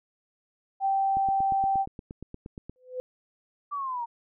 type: tone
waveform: sine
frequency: 780 Hz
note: G5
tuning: 9 cents flat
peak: -22 dBFS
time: 0.8-1.86 s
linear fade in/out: 50 ms
type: click train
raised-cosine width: 3 ms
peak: -26 dBFS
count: 14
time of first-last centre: 1.17-2.696 s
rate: 8.52 Hz
type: tone with exponential growth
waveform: sine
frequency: 506 Hz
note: B4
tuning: 42 cents sharp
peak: -27 dBFS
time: 2.76-3 s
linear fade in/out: 0 ms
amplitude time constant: 51 ms
type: linear sweep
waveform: sine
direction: down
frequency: 1174.7 to 918 Hz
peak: -29 dBFS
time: 3.71-4.06 s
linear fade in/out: 20 ms
effects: none